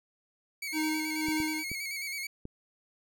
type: tone with vibrato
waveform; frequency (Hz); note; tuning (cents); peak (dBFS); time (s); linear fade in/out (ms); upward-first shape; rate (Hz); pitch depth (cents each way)
sawtooth; 2217; C#7; 0; -31; 0.62-2.27; 5; square; 9.3; 46
type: tone with tremolo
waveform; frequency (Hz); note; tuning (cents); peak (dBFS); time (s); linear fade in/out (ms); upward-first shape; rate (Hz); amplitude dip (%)
square; 311.1; D#4; 0; -29; 0.72-1.64; 50; sine; 2; 50
type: clicks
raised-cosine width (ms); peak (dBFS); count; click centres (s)
3; -27; 4; 1.285 / 1.402 / 1.716 / 2.454
effects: none